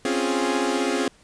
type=chord; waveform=sawtooth; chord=Db major seventh; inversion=third; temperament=equal; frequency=261.6 / 277.2 / 349.2 / 415.3 Hz; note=C4 / Db4 / F4 / Ab4; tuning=0 / 0 / 0 / 0 cents; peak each=-23 dBFS; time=0.05-1.08 s; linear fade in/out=2 ms; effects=pink hiss -55 dBFS RMS until 1.23 s + resampled to 22050 Hz